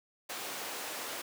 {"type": "high-pass noise", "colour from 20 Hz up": "pink", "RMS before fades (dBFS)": -40, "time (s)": [0.29, 1.22], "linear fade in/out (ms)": 10, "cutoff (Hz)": 470, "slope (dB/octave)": 12, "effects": []}